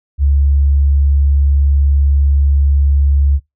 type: tone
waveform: sine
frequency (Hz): 70.3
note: C#2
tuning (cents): +25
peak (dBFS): -8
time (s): 0.18-3.4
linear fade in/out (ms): 50
effects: noise-tail reverb RT60 0.2 s tail -25 dB re dry